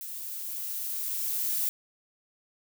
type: noise with level ramp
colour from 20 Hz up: violet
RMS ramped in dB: -39 to -28 dBFS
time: 0.01-1.69 s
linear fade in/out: 0 ms
effects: none